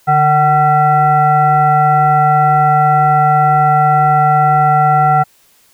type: tone with frequency modulation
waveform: sine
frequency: 754 Hz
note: F#5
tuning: 32 cents sharp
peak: -7 dBFS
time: 0.07-5.24 s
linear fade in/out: 20 ms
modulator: 606 Hz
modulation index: 0.9
effects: white hiss -51 dBFS RMS until 5.73 s